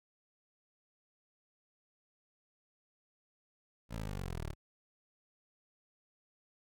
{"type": "linear sweep", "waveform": "15% pulse", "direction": "down", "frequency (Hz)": [58.27, 34.65], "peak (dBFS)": -32, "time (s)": [3.89, 4.55], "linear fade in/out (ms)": 50, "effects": []}